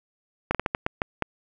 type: slowing click train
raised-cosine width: 0.5 ms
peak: -8 dBFS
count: 8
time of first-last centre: 0.51-1.223 s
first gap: 37 ms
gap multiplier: 1.33
effects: none